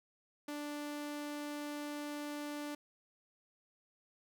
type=tone; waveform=sawtooth; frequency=293.7 Hz; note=D4; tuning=in tune; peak=-36 dBFS; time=0.48-2.75 s; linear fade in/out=5 ms; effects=none